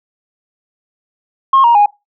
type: tone with pitch steps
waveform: sine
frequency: 1075 / 941.3 / 824.2 Hz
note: C6 / A#5 / G#5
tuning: +47 / +17 / -13 cents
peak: -4 dBFS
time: 1.53-1.86 s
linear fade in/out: 5 ms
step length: 110 ms
effects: noise-tail reverb RT60 0.2 s tail -21 dB re dry + tanh soft clip ceiling -2 dBFS